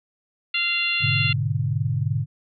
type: harmonic tone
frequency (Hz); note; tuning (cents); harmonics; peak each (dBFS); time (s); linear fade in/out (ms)
692; F5; -16; 2 / 3 / 4 / 5 / 6; -34 / -29 / -22 / -29 / -31; 0.54-1.33; 5
type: chord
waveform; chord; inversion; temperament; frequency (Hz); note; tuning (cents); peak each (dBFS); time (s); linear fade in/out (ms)
sine; G# diminished; none; equal; 103.83 / 123.47 / 146.83; G#2 / B2 / D3; 0 / 0 / 0; -25; 1-2.26; 50
effects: none

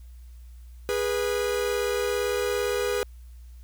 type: tone pair together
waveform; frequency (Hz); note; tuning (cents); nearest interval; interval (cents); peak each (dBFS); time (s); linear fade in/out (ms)
45% pulse; 411.5 / 489.1; G#4 / B4; -16 / -17; minor third; 299; -27 / -27; 0.89-3.03; 0
effects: added 60 Hz sine -42 dBFS peak until 3.63 s + white hiss -64 dBFS RMS until 3.63 s

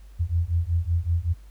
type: beating tone pair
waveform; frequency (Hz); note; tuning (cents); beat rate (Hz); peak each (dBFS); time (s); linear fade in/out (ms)
sine; 82.5 / 87.8; E2 / F2; +2 / +10; 5.3; -24; 0.19-1.34; 20
effects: added 50 Hz sine -43 dBFS peak until 1.5 s + pink hiss -61 dBFS RMS until 1.5 s

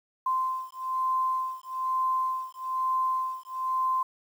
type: beating tone pair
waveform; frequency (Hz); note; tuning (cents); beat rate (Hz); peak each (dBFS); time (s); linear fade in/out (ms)
sine; 1038 / 1039.1; C6 / C6; -14 / -12; 1.1; -29; 0.26-4.03; 5
effects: 9-bit

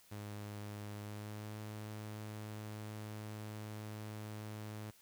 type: tone with pitch glide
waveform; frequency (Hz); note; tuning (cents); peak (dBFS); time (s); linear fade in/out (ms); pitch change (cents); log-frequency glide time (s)
sawtooth; 103.83 to 106.69; G#2 to G#2; 0 to +47; -40; 0.11-4.91; 10; +47; 1-1.56
effects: white hiss -65 dBFS RMS until 5.01 s

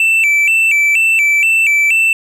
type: tone with vibrato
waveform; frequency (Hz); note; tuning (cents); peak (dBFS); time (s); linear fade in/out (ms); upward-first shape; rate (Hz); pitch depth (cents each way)
triangle; 2488; D#7; -1; -7; 0-2.13; 2; square; 2.1; 120
effects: none

